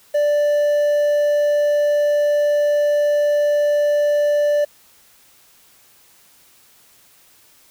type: tone with quantisation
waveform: triangle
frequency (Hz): 587.3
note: D5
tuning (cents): 0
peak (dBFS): -12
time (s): 0.14-4.65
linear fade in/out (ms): 10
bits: 7
effects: white hiss -52 dBFS RMS until 7.7 s